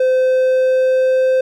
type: tone with pitch glide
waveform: triangle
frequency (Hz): 515 to 518.9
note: C5 to C5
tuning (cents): -28 to -14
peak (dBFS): -9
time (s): 0-1.41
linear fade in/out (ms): 5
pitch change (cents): +14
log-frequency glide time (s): 0.17-1.28
effects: none